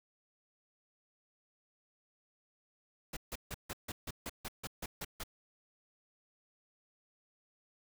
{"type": "noise bursts", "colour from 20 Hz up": "pink", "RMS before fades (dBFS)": -41, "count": 12, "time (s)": [3.13, 5.236], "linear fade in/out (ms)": 5, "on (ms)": 38, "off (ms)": 150, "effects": []}